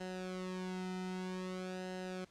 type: tone with flanger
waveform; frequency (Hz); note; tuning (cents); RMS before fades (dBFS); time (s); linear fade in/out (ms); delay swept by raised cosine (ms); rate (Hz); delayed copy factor
sawtooth; 184.6; F#3; -4; -42; 0-2.25; 10; 0.86 to 1.8; 0.52; -0.75
effects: pink hiss -66 dBFS RMS until 2.3 s + low-pass 7000 Hz 12 dB/octave